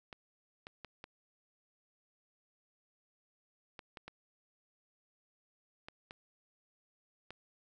clicks, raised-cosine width 0.3 ms, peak -30 dBFS, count 10, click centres 0.128 / 0.669 / 0.847 / 1.041 / 3.792 / 3.972 / 4.08 / 5.885 / 6.109 / 7.306 s, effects none

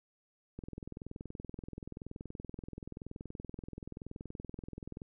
click train, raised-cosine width 3 ms, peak -30 dBFS, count 94, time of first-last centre 0.59-5.019 s, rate 21 Hz, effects none

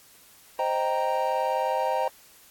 triangle chord, C minor seventh, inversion none, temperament equal, 523.3 / 622.3 / 784 / 932.3 Hz, C5 / Eb5 / G5 / Bb5, 0 / 0 / 0 / 0 cents, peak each -27 / -28 / -27 / -26 dBFS, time 0.59-2.08 s, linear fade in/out 2 ms, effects white hiss -54 dBFS RMS until 2.5 s + AAC 64 kbps

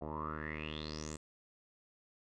10% pulse tone with low-pass filter sweep, 76.9 Hz, D#2, 20 cents flat, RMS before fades -42 dBFS, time 0.01-1.17 s, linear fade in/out 10 ms, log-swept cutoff 710 to 8000 Hz, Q 9.1, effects none

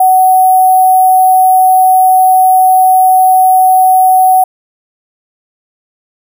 sine tone with sample-and-hold, 748 Hz, F#5, 19 cents sharp, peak -3 dBFS, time 0-4.44 s, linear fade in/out 5 ms, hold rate 11025 Hz, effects none

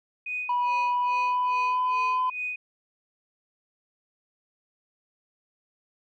sine tone with tremolo, 2489 Hz, D#7, in tune, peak -27 dBFS, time 0.26-2.56 s, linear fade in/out 5 ms, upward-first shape sine, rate 2.4 Hz, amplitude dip 95%
sine tone with pitch glide, 978 to 1014.2 Hz, B5 to B5, -17 to +46 cents, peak -21 dBFS, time 0.49-2.3 s, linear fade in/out 5 ms, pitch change +63 cents, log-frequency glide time 0.85-2.09 s
effects tanh soft clip ceiling -19 dBFS

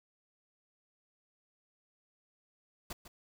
pink noise with echo, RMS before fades -41 dBFS, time 2.9-2.93 s, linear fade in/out 5 ms, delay 150 ms, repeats 1, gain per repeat -11 dB, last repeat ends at 3.08 s, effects none

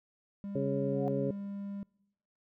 triangle tone, 200 Hz, G3, 35 cents sharp, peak -35 dBFS, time 0.44-1.83 s, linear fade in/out 0 ms
harmonic tone, 137.7 Hz, C#3, 11 cents flat, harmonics 1 / 2 / 3 / 4, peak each -35 / -35 / -35 / -35 dBFS, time 0.55-1.31 s, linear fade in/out 5 ms
sine tone with exponential growth, 723 Hz, F#5, 40 cents flat, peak -33 dBFS, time 0.88-1.08 s, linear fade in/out 0 ms, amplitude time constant 43 ms
effects noise-tail reverb RT60 1.0 s tail -26 dB re dry

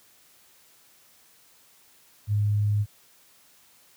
sine tone, 103.83 Hz, G#2, in tune, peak -20 dBFS, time 2.27-2.86 s, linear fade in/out 50 ms, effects white hiss -58 dBFS RMS until 3.96 s + high-pass 60 Hz 12 dB/octave

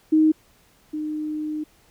sine tone pair in turn, 312.4 / 305.6 Hz, D#4 / D#4, +7 / -31 cents, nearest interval unison, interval 38 cents, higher first, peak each -13 / -25 dBFS, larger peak first, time 0.12-0.32 / 0.93-1.64 s, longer second, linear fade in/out 10 ms, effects pink hiss -58 dBFS RMS until 1.9 s

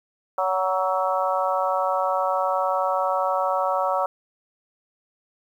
harmonic tone with a mistuned harmonic, 187.8 Hz, F#3, 26 cents sharp, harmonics 3 / 4 / 5 / 6 / 7, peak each -25 / -26 / -27 / -28 / -28 dBFS, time 0.38-4.06 s, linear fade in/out 2 ms, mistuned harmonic 4, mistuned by -17 cents, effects 9-bit

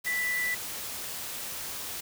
sine tone in noise, 1977 Hz, B6, 1 cent sharp, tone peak -27 dBFS, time 0.06-0.55 s, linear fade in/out 10 ms, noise white, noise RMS -37 dBFS, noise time 0.04-2.01 s, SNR +7 dB, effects none

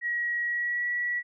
sine tone with pitch glide, 1908 to 1938 Hz, A#6 to B6, +40 to -33 cents, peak -26 dBFS, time 0.01-1.23 s, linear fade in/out 50 ms, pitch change +27 cents, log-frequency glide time 0.44-0.88 s, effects none

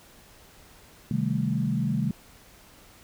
sine chord, A half-diminished seventh, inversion first, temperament equal, 130.81 / 155.56 / 196 / 220 Hz, C3 / Eb3 / G3 / A3, 0 / 0 / 0 / 0 cents, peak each -29 dBFS, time 1.11-2.11 s, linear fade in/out 2 ms, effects pink hiss -53 dBFS RMS until 3.03 s

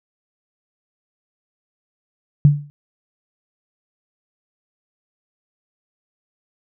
sine tone with exponential decay, 145.5 Hz, D3, 16 cents flat, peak -4 dBFS, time 2.45-2.7 s, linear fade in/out 0 ms, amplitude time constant 54 ms, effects none

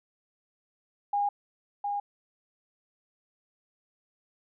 sine tone with echo, 814 Hz, G#5, 35 cents flat, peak -24 dBFS, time 1.13-1.29 s, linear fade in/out 5 ms, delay 710 ms, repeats 1, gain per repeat -4 dB, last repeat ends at 2 s, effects none

